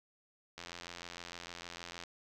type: click train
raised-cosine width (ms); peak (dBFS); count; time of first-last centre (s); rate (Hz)
0.2; -27; 127; 0.58-2.037; 86.5
effects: none